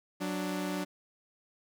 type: tone pair together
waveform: sawtooth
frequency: 185.3 / 294.1 Hz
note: F#3 / D4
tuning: +3 / +3 cents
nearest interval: minor sixth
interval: 800 cents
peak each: -31 / -31 dBFS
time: 0.2-0.85 s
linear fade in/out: 20 ms
effects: none